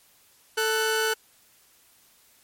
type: tone pair together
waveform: sawtooth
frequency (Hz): 442 / 1490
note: A4 / F#6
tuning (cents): +8 / +12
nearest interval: octave + major sixth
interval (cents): 2104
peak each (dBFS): -21 / -22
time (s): 0.57-1.14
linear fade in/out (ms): 10
effects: white hiss -59 dBFS RMS until 2.43 s + MP3 64 kbps